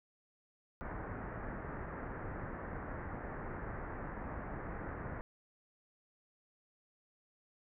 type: low-pass noise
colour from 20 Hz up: pink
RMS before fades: -43 dBFS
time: 0.81-5.21 s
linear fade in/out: 0 ms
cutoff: 1900 Hz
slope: 48 dB/octave
effects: none